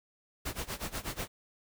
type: noise with tremolo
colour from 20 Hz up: pink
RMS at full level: -35 dBFS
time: 0.45-1.28 s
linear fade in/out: 10 ms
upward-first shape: sine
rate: 8.2 Hz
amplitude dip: 90%
effects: none